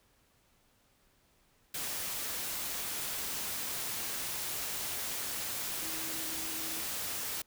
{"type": "tone in noise", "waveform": "sine", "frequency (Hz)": 320.5, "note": "E4", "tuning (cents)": -49, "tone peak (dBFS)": -47, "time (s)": [5.82, 6.81], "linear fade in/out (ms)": 5, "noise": "white", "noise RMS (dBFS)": -37, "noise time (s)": [1.74, 7.42], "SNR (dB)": -13, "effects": ["pink hiss -69 dBFS RMS until 7.46 s"]}